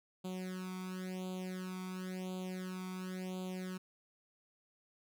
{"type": "tone with flanger", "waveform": "sawtooth", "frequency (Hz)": 185, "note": "F#3", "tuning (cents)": 0, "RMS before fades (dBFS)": -42, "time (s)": [0.24, 3.78], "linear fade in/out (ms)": 10, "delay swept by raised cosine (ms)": [0.27, 0.87], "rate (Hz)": 0.95, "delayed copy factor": 1, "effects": []}